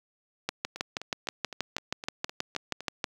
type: two click trains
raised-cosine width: 0.2 ms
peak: -22 / -11 dBFS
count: 9 / 17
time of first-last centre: 0.76-2.806 / 0.49-3.042 s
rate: 3.91 / 6.27 Hz
effects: high-pass 100 Hz 12 dB/octave + 8-bit